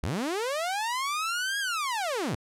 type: linear two-way sweep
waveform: sawtooth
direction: up then down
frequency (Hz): 55.6 to 1661.2 to 86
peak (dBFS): -24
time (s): 0.03-2.35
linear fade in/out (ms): 0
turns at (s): 1.59
effects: low-pass 11000 Hz 12 dB/octave